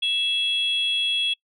sine tone pair together, 2646 / 3334 Hz, E7 / G#7, +6 / +6 cents, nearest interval major third, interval 400 cents, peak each -26 / -20 dBFS, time 0.02-1.34 s, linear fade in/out 10 ms, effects noise-tail reverb RT60 0.1 s tail -26 dB re dry + tanh soft clip ceiling -16 dBFS

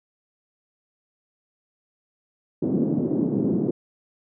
white band-pass noise, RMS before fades -23 dBFS, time 2.62-3.71 s, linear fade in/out 5 ms, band 160 to 340 Hz, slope 24 dB/octave, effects none

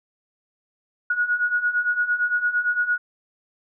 sine beating tone pair, 1448 / 1456.8 Hz, F#6 / F#6, -38 / -27 cents, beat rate 8.8 Hz, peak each -25 / -21 dBFS, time 1.1-2.98 s, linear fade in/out 5 ms, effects none

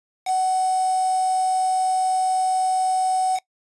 sine tone with quantisation, 748 Hz, F#5, 19 cents sharp, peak -18 dBFS, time 0.25-3.4 s, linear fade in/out 50 ms, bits 5, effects noise-tail reverb RT60 0.1 s tail -21 dB re dry + resampled to 24000 Hz

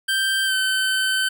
25% pulse tone with pitch glide, 1568 to 1533.1 Hz, G6 to G6, 0 to -39 cents, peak -15 dBFS, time 0.08-1.29 s, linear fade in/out 10 ms, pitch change -39 cents, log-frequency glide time 0.45-0.54 s, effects none

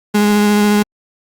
35% pulse tone with vibrato, 207.7 Hz, G#3, in tune, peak -8 dBFS, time 0.14-0.83 s, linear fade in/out 10 ms, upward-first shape sine, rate 14 Hz, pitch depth 12 cents each way, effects Opus 48 kbps

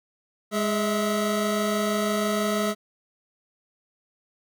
25% pulse tone pair together, 207.7 / 649.2 Hz, G#3 / E5, 0 / -27 cents, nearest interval octave + minor sixth, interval 1973 cents, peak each -21 / -23 dBFS, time 0.51-2.75 s, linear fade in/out 50 ms, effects none

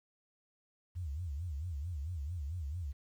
sine tone with vibrato, 79 Hz, D#2, 27 cents sharp, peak -36 dBFS, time 0.95-2.93 s, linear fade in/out 20 ms, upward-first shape sine, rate 4.5 Hz, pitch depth 250 cents each way, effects 11-bit

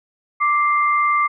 sine tone pair together, 1174.7 / 2093 Hz, D6 / C7, 0 / 0 cents, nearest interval minor seventh, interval 1000 cents, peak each -15 / -21 dBFS, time 0.4-1.28 s, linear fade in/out 20 ms, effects none

